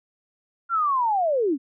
sine linear sweep, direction down, 1400 to 247.3 Hz, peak -19 dBFS, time 0.69-1.58 s, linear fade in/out 50 ms, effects none

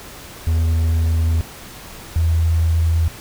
triangle / sine tone pair in turn, 81.5 / 82.07 Hz, E2 / E2, -19 / -7 cents, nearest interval unison, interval 12 cents, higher second, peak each -12 / -13 dBFS, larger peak first, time 0.47-1.41 / 2.16-3.08 s, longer first, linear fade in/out 0 ms, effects pink hiss -37 dBFS RMS until 3.2 s

